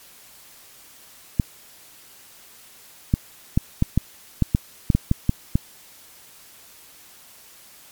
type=clicks; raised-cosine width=5 ms; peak=-4 dBFS; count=12; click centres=1.398 / 3.139 / 3.575 / 3.824 / 3.976 / 4.423 / 4.549 / 4.902 / 4.95 / 5.114 / 5.294 / 5.555 s; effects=white hiss -48 dBFS RMS until 7.91 s + MP3 96 kbps